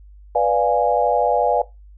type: chord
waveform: sine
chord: B diminished seventh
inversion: none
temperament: equal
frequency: 493.9 / 587.3 / 698.5 / 830.6 Hz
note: B4 / D5 / F5 / Ab5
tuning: 0 / 0 / 0 / 0 cents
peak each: -20 dBFS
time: 0.35-1.62 s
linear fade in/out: 5 ms
effects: noise-tail reverb RT60 0.2 s tail -17 dB re dry + added 50 Hz sine -41 dBFS peak until 1.97 s